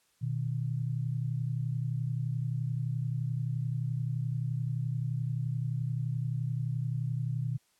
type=tone pair together; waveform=sine; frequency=121.5 / 153.08 Hz; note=B2 / D#3; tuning=-28 / -28 cents; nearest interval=major third; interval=400 cents; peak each=-31 / -34 dBFS; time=0.21-7.58 s; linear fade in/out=20 ms; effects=white hiss -70 dBFS RMS until 7.79 s + low-pass 11000 Hz 12 dB/octave